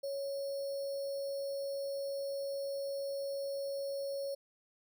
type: tone with sample-and-hold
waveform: sine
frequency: 554.4 Hz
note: C#5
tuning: in tune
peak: -35 dBFS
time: 0.03-4.35 s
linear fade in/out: 10 ms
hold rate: 4900 Hz
effects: none